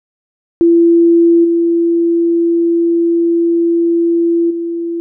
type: tone with level steps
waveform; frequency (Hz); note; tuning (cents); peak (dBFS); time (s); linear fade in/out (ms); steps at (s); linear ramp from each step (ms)
sine; 337.9; E4; +43; -5 / -9 / -16; 0.61-5; 0; 1.44 / 4.5; 10
effects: none